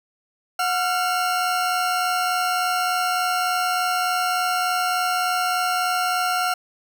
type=tone pair together; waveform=40% pulse; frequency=728 / 1372.6 Hz; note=F#5 / F6; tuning=-28 / -30 cents; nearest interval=major seventh; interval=1098 cents; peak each=-22 dBFS; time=0.59-6.54 s; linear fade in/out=5 ms; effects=none